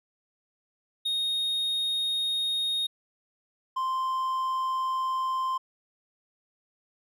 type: tone pair in turn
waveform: triangle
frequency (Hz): 3720 / 1043.9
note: A#7 / C6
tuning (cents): -4 / -4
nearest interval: octave + minor seventh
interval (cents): 2200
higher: first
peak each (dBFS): -24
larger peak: neither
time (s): 1.05-2.87 / 3.76-5.58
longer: neither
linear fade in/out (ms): 10
effects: none